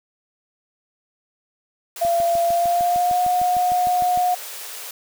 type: high-pass noise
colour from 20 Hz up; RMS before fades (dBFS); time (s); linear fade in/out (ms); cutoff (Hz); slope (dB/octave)
white; -34; 1.96-4.91; 2; 390; 96
type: tone with pitch glide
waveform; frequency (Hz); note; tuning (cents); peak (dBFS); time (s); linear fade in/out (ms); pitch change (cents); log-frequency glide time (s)
sine; 683 to 721.9; F5 to F#5; -39 to -43; -16; 2.01-4.35; 10; +96; 2.46-3.22
type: click train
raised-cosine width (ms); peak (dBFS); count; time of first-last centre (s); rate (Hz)
3; -24; 15; 2.05-4.174; 6.59
effects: none